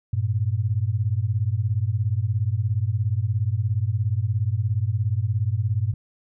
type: beating tone pair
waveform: sine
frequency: 98 / 115 Hz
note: G2 / A#2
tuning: 0 / -23 cents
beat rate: 17 Hz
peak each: -23 dBFS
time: 0.13-5.94 s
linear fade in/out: 5 ms
effects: none